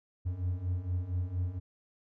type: beating tone pair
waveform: triangle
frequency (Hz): 87.31 / 91.61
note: F2 / F#2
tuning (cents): 0 / -17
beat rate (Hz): 4.3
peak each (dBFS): -34 / -30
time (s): 0.25-1.6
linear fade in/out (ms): 20
effects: none